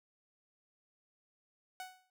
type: tone with exponential decay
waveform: sawtooth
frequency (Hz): 743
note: F#5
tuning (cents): +7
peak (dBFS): -36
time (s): 1.8-2.1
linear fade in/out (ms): 1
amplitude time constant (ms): 64
effects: none